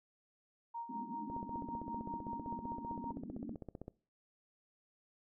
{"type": "tone with tremolo", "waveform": "sine", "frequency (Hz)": 932.3, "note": "A#5", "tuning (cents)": 0, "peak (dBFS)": -39, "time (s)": [0.74, 3.12], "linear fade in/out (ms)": 10, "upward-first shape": "sine", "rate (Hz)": 5.2, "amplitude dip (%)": 65}
{"type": "band-pass noise", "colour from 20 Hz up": "pink", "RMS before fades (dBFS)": -47, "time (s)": [0.89, 3.55], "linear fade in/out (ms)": 5, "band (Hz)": [210, 290], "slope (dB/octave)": 48}
{"type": "click train", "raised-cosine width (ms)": 2, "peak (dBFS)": -32, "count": 41, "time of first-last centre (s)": [1.3, 3.881], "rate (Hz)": 15.5}
{"effects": ["noise-tail reverb RT60 0.4 s tail -22 dB re dry"]}